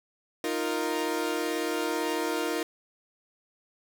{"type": "chord", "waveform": "sawtooth", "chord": "Eb suspended second", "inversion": "none", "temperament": "equal", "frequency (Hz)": [311.1, 349.2, 466.2], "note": ["Eb4", "F4", "Bb4"], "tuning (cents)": [0, 0, 0], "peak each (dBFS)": -28, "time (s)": [0.44, 2.63], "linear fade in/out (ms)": 2, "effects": []}